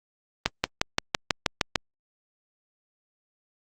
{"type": "accelerating click train", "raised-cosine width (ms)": 0.2, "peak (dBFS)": -3, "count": 9, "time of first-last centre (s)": [0.46, 1.758], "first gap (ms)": 180, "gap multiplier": 0.97, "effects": ["Opus 32 kbps"]}